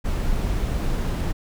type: noise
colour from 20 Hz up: brown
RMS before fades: -23 dBFS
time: 0.04-1.33 s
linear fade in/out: 20 ms
effects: none